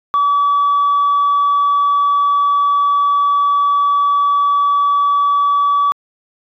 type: tone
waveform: sine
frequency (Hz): 1145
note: D6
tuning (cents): -44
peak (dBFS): -9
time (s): 0.14-5.92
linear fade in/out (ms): 0
effects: tanh soft clip ceiling -8 dBFS